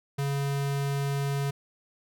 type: tone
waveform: square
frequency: 140 Hz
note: C#3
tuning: 18 cents sharp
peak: -27 dBFS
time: 0.18-1.51 s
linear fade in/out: 10 ms
effects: none